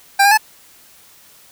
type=tone with pitch steps; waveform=25% pulse; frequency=794 / 810 / 865 Hz; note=G5 / G#5 / A5; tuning=+22 / -43 / -30 cents; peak=-5 dBFS; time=0.19-0.376 s; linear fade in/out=10 ms; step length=62 ms; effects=white hiss -47 dBFS RMS until 1.51 s